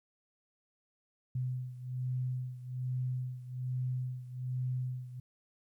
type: beating tone pair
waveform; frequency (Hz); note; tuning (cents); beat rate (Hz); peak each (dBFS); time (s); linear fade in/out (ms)
sine; 126.6 / 127.8; B2 / C3; +43 / -40; 1.2; -35 / -39; 1.35-5.2; 5
effects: 12-bit